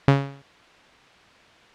sawtooth tone with exponential decay, 138.59 Hz, C#3, in tune, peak -6 dBFS, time 0.08-0.42 s, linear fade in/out 0 ms, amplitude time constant 72 ms, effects white hiss -51 dBFS RMS until 1.74 s + low-pass 3000 Hz 12 dB/octave

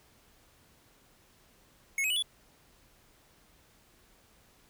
square tone with pitch steps, 2187 / 2541 / 2953 / 3432 Hz, C#7 / D#7 / F#7 / A7, -24 / +36 / -4 / -44 cents, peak -28 dBFS, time 1.98-2.224 s, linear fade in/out 2 ms, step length 61 ms, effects pink hiss -63 dBFS RMS until 4.69 s

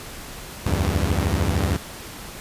sawtooth tone cluster, 71.3 / 84.4 / 97.7 Hz, C#2 / E2 / G2, +49 / +41 / -5 cents, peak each -20 dBFS, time 0.66-1.77 s, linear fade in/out 5 ms, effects pink hiss -37 dBFS RMS until 2.4 s + resampled to 32000 Hz

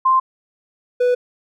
sine / triangle tone pair in turn, 1046.5 / 493.9 Hz, C6 / B4, 0 / 0 cents, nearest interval octave + minor second, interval 1300 cents, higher first, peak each -11 dBFS, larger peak neither, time 0.05-0.2 / 1-1.15 s, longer neither, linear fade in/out 10 ms, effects none

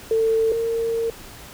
sine tone pair in turn, 447.5 / 458 Hz, A4 / A#4, +29 / -31 cents, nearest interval unison, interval 40 cents, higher second, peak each -16 / -20 dBFS, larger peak first, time 0.11-0.52 / 0.52-1.1 s, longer second, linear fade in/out 2 ms, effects pink hiss -41 dBFS RMS until 1.53 s

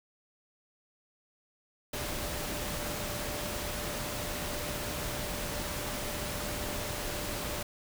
sine tone in noise, 591 Hz, D5, 11 cents sharp, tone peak -43 dBFS, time 1.93-7.63 s, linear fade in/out 5 ms, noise pink, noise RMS -36 dBFS, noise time 1.93-7.63 s, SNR -10 dB, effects none

